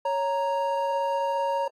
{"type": "tone pair together", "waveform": "triangle", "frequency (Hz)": [554.3, 932.3], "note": ["C#5", "A#5"], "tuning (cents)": [0, 0], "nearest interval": "major sixth", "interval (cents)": 900, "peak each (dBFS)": [-25, -24], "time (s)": [0.05, 1.68], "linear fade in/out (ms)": 5, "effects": ["AAC 48 kbps"]}